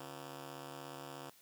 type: ring-modulated tone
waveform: 10% pulse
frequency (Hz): 207.7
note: G#3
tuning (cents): 0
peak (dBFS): -35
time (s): 0-1.3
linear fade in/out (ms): 5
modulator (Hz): 65.5
effects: white hiss -64 dBFS RMS until 1.41 s